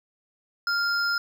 triangle tone pair together, 1396.9 / 5127 Hz, F6 / E8, 0 / -49 cents, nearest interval octave + major seventh, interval 2251 cents, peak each -22 / -27 dBFS, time 0.67-1.18 s, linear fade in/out 2 ms, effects none

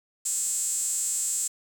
sawtooth tone with high-pass filter, 362.3 Hz, F#4, 36 cents flat, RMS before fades -28 dBFS, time 0.25-1.48 s, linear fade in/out 10 ms, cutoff 7700 Hz, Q 8.7, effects 8-bit

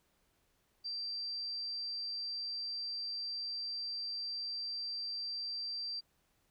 sine tone, 4699 Hz, D8, in tune, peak -37 dBFS, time 0.84-6.01 s, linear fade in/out 20 ms, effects pink hiss -75 dBFS RMS until 6.5 s

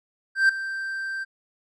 triangle tone with ADSR envelope, 1568 Hz, G6, in tune, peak -11 dBFS, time 0.35-1.25 s, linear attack 140 ms, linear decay 6 ms, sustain -15 dB, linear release 24 ms, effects resampled to 24000 Hz

